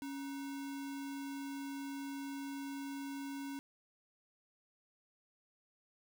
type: tone with sample-and-hold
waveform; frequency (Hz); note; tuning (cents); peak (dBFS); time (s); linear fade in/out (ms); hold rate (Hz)
sine; 277.2; C#4; 0; -40; 0.02-3.59; 0; 1225
effects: none